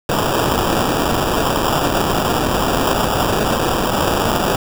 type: noise with sample-and-hold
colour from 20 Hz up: white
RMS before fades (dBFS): -17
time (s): 0.09-4.56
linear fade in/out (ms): 2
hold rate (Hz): 2100
effects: none